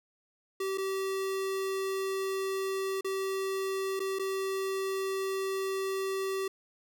square tone with dropouts, 385.5 Hz, G4, 29 cents flat, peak -31 dBFS, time 0.6-6.48 s, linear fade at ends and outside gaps 5 ms, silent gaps 0.776-0.781 / 3.01-3.045 / 3.995-4.001 / 4.188-4.194 s, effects none

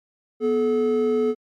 triangle tone pair together, 245 / 431 Hz, B3 / A4, -14 / -36 cents, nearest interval minor seventh, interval 978 cents, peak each -22 / -17 dBFS, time 0.4-1.35 s, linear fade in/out 50 ms, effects MP3 96 kbps

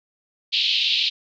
white band-pass noise, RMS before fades -21 dBFS, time 0.52-1.1 s, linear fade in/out 20 ms, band 2700 to 4200 Hz, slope 48 dB/octave, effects none

